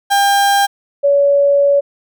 35% pulse / sine tone pair in turn, 800 / 565.7 Hz, G5 / C#5, +35 / +35 cents, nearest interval tritone, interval 600 cents, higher first, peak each -8 dBFS, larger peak neither, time 0.1-0.67 / 1.03-1.81 s, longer second, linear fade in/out 20 ms, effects none

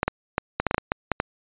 clicks, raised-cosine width 0.5 ms, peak -6 dBFS, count 11, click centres 0.031 / 0.08 / 0.381 / 0.6 / 0.667 / 0.711 / 0.745 / 0.781 / 0.919 / 1.117 / 1.201 s, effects resampled to 8000 Hz

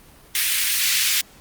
pink high-pass noise, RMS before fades -20 dBFS, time 0.35-1.21 s, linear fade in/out 2 ms, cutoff 2000 Hz, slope 24 dB/octave, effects pink hiss -49 dBFS RMS until 1.4 s + Opus 32 kbps

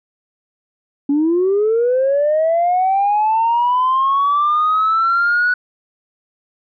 sine linear sweep, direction up, 277.2 to 1480 Hz, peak -11 dBFS, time 1.09-5.54 s, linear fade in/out 5 ms, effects tanh soft clip ceiling -9 dBFS

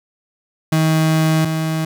35% pulse tone pair in turn, 158.6 / 159.28 Hz, D#3 / D#3, +33 / +41 cents, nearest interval unison, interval 8 cents, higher second, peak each -11 / -16 dBFS, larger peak first, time 0.72-1.45 / 1.45-1.85 s, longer first, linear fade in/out 5 ms, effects none

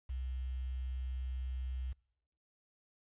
sine tone with quantisation, 64 Hz, C2, 38 cents flat, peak -36 dBFS, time 0.09-1.93 s, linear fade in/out 10 ms, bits 10, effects noise-tail reverb RT60 0.8 s tail -25 dB re dry + resampled to 8000 Hz

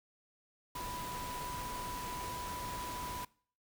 sine tone in noise, 987.8 Hz, B5, in tune, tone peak -41 dBFS, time 0.75-3.25 s, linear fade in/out 5 ms, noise pink, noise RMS -44 dBFS, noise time 0.75-3.25 s, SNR 0 dB, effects noise-tail reverb RT60 0.5 s tail -23 dB re dry

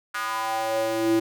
square tone with high-pass filter sweep, 111.7 Hz, A2, 27 cents sharp, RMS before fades -25 dBFS, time 0.14-1.2 s, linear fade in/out 10 ms, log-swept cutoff 1400 to 300 Hz, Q 4.1, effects none

